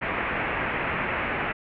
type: low-pass noise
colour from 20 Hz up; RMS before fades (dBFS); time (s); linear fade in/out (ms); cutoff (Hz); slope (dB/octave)
white; -28; 0.01-1.53; 20; 2500; 48
effects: none